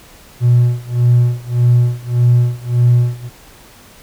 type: tone with tremolo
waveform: triangle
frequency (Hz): 121.4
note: B2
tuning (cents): -29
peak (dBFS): -3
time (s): 0.4-3.3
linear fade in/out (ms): 50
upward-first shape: sine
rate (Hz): 1.7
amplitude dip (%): 95
effects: tanh soft clip ceiling -3 dBFS + pink hiss -42 dBFS RMS until 4.02 s